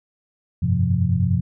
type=tone cluster; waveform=sine; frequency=90.7 / 100.5 / 128 / 174.3 Hz; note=F#2 / G2 / C3 / F3; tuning=-34 / +44 / -38 / -3 cents; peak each=-22 dBFS; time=0.62-1.41 s; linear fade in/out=10 ms; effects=none